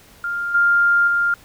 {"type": "tone with level steps", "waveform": "sine", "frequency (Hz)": 1400, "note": "F6", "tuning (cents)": 4, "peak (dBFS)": [-21, -12, -15], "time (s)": [0.24, 1.34], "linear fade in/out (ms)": 2, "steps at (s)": [0.54, 1.07], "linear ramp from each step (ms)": 10, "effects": ["pink hiss -48 dBFS RMS until 1.44 s"]}